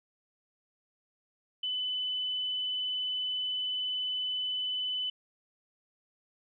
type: tone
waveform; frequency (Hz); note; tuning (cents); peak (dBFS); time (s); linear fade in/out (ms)
sine; 3007; F#7; +27; -30; 1.63-5.1; 5
effects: none